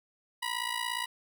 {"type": "ring-modulated tone", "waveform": "15% pulse", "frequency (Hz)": 971, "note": "B5", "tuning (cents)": -30, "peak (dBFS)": -22, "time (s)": [0.42, 1.06], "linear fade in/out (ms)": 10, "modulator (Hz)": 28.6, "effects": []}